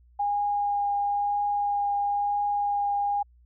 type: tone with vibrato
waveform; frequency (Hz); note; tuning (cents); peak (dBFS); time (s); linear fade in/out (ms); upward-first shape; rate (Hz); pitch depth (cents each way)
sine; 815; G#5; -33; -23; 0.19-3.23; 10; triangle; 1; 10
effects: added 60 Hz sine -54 dBFS peak until 3.45 s